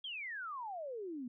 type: exponential sweep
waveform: sine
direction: down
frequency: 3322 to 234.1 Hz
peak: -40 dBFS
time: 0.04-1.28 s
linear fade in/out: 5 ms
effects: none